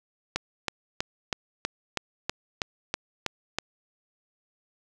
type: click train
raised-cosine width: 0.2 ms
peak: -9 dBFS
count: 11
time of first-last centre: 0.36-3.586 s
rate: 3.1 Hz
effects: none